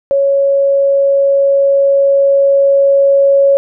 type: tone with level ramp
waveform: sine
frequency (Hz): 554.4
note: C#5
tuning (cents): 0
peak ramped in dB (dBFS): -8 to -5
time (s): 0.11-3.57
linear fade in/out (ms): 0
effects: none